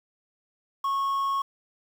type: tone with quantisation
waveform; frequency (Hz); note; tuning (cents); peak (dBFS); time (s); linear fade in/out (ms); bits
triangle; 1098; C#6; -17; -22; 0.84-1.42; 5; 8
effects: none